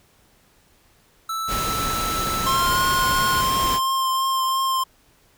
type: tone with pitch glide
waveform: square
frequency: 1318.5 to 1446.2 Hz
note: E6 to F#6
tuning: 0 to -40 cents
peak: -25 dBFS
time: 1.29-3.41 s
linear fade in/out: 5 ms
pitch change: +160 cents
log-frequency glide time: 2.46-2.79 s
type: noise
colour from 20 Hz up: pink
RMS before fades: -27 dBFS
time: 1.47-3.8 s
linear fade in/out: 50 ms
type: tone with vibrato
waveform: square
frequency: 1057 Hz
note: C6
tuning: 17 cents sharp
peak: -20 dBFS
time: 2.46-4.84 s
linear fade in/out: 10 ms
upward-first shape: triangle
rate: 2.9 Hz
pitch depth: 16 cents each way
effects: pink hiss -58 dBFS RMS until 5.37 s